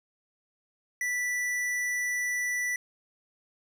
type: tone with hard clipping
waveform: sine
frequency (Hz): 1970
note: B6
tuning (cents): -5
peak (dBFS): -29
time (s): 1.01-2.76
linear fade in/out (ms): 2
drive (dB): 13
effects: none